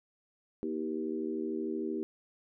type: harmonic tone with a mistuned harmonic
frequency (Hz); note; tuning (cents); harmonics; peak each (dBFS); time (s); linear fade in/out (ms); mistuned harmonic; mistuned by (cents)
79.4; D#2; +36; 3 / 4 / 5 / 6; -38 / -36 / -36 / -47; 0.63-2.03; 0; 5; -28
effects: none